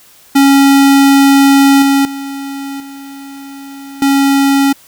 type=tone with level steps; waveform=square; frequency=276.2 Hz; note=C#4; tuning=6 cents flat; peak=-5 / -8 / -21 / -28 / -8 dBFS; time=0.35-4.73 s; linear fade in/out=10 ms; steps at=1.82 / 2.05 / 2.8 / 4.02 s; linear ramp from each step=2 ms; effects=white hiss -43 dBFS RMS until 4.87 s